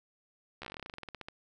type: slowing click train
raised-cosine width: 0.3 ms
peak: -26 dBFS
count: 20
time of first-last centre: 0.62-1.285 s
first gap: 13 ms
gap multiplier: 1.1
effects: none